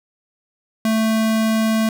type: tone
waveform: square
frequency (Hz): 221.1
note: A3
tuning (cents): +9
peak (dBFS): -16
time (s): 0.85-1.89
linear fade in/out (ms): 2
effects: none